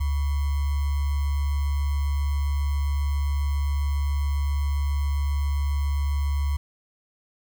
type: tone with sample-and-hold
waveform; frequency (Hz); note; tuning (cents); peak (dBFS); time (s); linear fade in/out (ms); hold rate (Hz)
sine; 71.3; C#2; +49; -21; 0-6.57; 10; 1050
effects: none